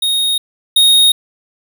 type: tone pair in turn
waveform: square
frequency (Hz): 3729 / 3729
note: A#7 / A#7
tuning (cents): 0 / 0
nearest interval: unison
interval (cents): 0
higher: neither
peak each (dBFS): -13 / -7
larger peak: second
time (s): 0.02-0.38 / 0.76-1.12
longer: neither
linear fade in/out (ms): 5
effects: none